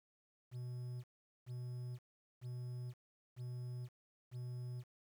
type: tone bursts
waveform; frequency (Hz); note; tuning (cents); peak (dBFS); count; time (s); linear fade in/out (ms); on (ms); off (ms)
triangle; 123.7; B2; +3; -40; 5; 0.51-4.84; 50; 530; 420
effects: 11-bit

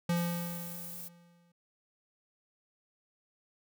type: tone with exponential decay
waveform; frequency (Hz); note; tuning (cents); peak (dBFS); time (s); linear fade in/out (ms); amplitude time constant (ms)
square; 172.3; F3; -23; -27; 0.09-1.52; 5; 310
type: noise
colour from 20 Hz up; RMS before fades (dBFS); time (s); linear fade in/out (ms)
violet; -44; 0.15-1.09; 20
effects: none

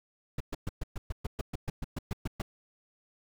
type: noise bursts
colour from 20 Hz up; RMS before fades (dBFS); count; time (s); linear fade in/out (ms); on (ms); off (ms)
brown; -32; 15; 0.38-2.42; 5; 24; 120
effects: none

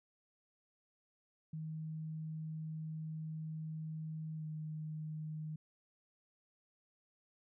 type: tone with pitch glide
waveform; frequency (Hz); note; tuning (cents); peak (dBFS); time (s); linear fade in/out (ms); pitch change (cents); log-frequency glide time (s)
sine; 157.5 to 155.15; D#3 to D#3; +21 to -5; -40; 1.53-5.56; 5; -26; 4.36-4.44
effects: none

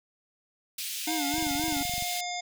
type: high-pass noise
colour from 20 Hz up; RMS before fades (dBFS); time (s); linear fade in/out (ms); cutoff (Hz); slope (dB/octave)
pink; -35; 0.78-2.21; 5; 2700; 24
type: harmonic tone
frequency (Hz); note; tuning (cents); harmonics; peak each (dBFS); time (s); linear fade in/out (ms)
712; F5; +33; 1 / 3 / 5 / 7 / 9 / 10; -34 / -38 / -39 / -41 / -44 / -43; 1.07-2.41; 10
type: tone with vibrato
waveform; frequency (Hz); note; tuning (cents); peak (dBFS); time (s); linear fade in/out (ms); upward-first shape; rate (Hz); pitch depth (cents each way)
square; 300; D4; +37; -31; 1.07-1.83; 5; sine; 3.8; 120
type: click train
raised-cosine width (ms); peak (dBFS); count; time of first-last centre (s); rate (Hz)
5; -29; 17; 1.34-2.024; 23.4
effects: none

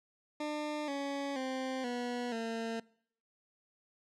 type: tone with pitch steps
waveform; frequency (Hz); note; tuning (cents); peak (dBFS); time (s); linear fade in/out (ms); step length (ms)
20% pulse; 300 / 279.9 / 261.2 / 243.7 / 227.4; D4 / C#4 / C4 / B3 / A#3; +37 / +17 / -3 / -23 / -43; -30; 0.4-2.8; 5; 480
effects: noise-tail reverb RT60 0.6 s tail -23 dB re dry + low-pass 6000 Hz 12 dB/octave

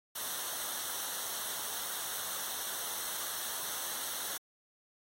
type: noise with comb filter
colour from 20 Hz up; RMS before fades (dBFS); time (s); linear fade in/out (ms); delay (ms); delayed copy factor
white; -38; 0.15-4.38; 10; 0.41; -0.7
effects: AAC 48 kbps

